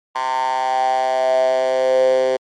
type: tone with high-pass filter sweep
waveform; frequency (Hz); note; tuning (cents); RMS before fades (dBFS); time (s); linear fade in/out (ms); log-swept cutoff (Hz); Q
10% pulse; 130; C3; -11; -17; 0.15-2.37; 10; 990 to 460; 8.3
effects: low-pass 6000 Hz 12 dB/octave + MP3 64 kbps